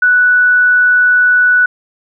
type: tone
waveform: sine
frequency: 1480 Hz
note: F#6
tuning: in tune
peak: -6 dBFS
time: 0.02-1.66 s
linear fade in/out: 5 ms
effects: none